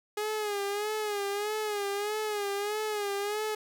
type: tone with vibrato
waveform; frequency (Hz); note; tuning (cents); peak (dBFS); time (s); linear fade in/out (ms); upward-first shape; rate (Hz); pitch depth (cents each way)
sawtooth; 415; G#4; -1; -26; 0.17-3.55; 5; sine; 1.6; 68
effects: 11-bit